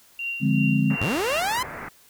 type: tone with tremolo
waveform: sine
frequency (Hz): 2762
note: F7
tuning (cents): -20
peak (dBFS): -25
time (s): 0.19-1.4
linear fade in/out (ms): 2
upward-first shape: triangle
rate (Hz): 2.7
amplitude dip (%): 80
type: chord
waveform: sine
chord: D half-diminished seventh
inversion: none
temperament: equal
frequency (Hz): 146.83 / 174.61 / 207.7 / 261.6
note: D3 / F3 / Ab3 / C4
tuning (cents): 0 / 0 / 0 / 0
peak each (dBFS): -22 / -27 / -22 / -24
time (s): 0.4-0.97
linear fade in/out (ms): 50
type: low-pass noise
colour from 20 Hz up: white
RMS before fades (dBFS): -36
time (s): 0.9-1.89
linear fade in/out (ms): 5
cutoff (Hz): 2100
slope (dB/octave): 48
type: linear sweep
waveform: sawtooth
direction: up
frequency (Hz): 73.42 to 1046.5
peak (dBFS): -19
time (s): 1.01-1.63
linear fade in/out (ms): 5
effects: white hiss -55 dBFS RMS until 2.09 s